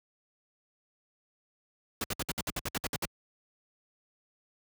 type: noise bursts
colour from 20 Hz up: pink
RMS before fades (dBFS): -32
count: 12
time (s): 2.01-3.053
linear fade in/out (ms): 2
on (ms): 31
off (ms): 61
effects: high-pass 60 Hz 12 dB/octave

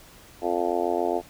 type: harmonic tone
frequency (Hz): 87.31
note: F2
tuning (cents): 0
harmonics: 3 / 4 / 5 / 6 / 7 / 8 / 9 / 10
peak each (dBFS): -34 / -28 / -29 / -35 / -31 / -28 / -35 / -35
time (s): 0.41-1.22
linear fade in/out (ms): 50
effects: pink hiss -50 dBFS RMS until 1.29 s

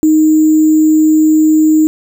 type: tone with sample-and-hold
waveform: sine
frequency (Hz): 311.1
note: D#4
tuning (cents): 0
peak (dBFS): -5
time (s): 0.03-1.87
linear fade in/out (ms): 0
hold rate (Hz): 7350
effects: none

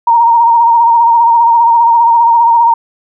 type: tone with vibrato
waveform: sine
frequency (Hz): 932.3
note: A#5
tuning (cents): 0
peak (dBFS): -4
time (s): 0.07-2.74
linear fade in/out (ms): 5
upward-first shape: sine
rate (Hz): 15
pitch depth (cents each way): 37
effects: none

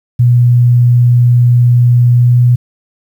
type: tone with pitch glide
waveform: sine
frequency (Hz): 121.6 to 122.45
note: B2 to B2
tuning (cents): -26 to -14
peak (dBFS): -4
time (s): 0.19-2.56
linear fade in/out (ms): 10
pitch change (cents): +12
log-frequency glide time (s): 2.15-2.39
effects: 7-bit

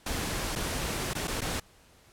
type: noise with dropouts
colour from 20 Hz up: pink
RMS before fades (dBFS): -32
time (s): 0.06-1.6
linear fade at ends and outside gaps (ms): 5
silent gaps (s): 0.554-0.558 / 1.135-1.15 / 1.274-1.278 / 1.408-1.416
effects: pink hiss -59 dBFS RMS until 2.12 s + low-pass 12000 Hz 12 dB/octave

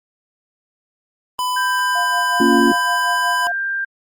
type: tone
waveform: square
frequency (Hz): 1000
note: B5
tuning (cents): +21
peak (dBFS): -19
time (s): 1.39-3.47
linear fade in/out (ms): 0
type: tone with pitch glide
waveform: sine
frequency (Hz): 1575 to 1587.8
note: G6 to G6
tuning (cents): +8 to +22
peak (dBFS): -19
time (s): 1.56-3.85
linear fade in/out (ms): 10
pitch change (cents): +14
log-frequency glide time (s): 2.52-3.22
type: tone with tremolo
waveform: sine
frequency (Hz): 702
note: F5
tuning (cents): +9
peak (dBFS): -21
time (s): 1.95-3.52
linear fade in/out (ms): 5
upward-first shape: sine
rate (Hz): 5.4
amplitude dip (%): 80
type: chord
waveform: sine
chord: Bb minor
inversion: none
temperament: just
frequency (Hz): 233.1 / 279.7 / 349.6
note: Bb3 / Db4 / F4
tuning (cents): 0 / +16 / +2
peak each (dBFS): -16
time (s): 2.4-2.72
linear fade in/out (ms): 5
effects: Opus 32 kbps

